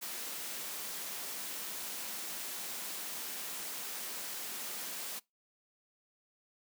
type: high-pass noise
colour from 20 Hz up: white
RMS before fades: -41 dBFS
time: 0.01-5.2 s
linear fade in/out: 20 ms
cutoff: 170 Hz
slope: 24 dB/octave
effects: noise-tail reverb RT60 0.2 s tail -24 dB re dry